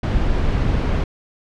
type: noise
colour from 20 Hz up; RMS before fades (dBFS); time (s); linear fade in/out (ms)
brown; -18; 0.03-1.04; 5
effects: low-pass 4000 Hz 12 dB/octave